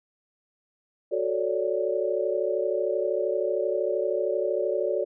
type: chord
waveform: sine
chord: D major seventh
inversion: first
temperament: equal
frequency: 370 / 440 / 554.4 / 587.3 Hz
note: F#4 / A4 / C#5 / D5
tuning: 0 / 0 / 0 / 0 cents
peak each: -29 dBFS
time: 1.11-5.05 s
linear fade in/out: 20 ms
effects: none